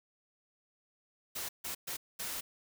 white noise bursts at uneven times, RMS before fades -39 dBFS, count 4, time 1.35-1.49 / 1.64-1.75 / 1.87-1.97 / 2.19-2.41 s, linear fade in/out 10 ms, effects none

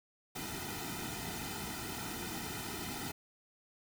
pink noise with comb filter, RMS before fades -41 dBFS, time 0.35-3.12 s, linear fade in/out 10 ms, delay 1.8 ms, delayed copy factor -0.95, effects none

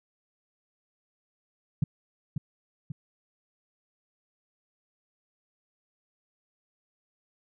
sine tone with echo, 145.1 Hz, D3, 21 cents flat, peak -19 dBFS, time 1.82-1.84 s, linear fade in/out 5 ms, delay 540 ms, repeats 2, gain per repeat -6 dB, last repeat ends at 2.92 s, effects none

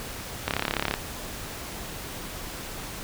click train, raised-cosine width 0.3 ms, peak -8 dBFS, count 17, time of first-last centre 0.48-0.94 s, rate 34.8 Hz, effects pink hiss -37 dBFS RMS until 3.03 s

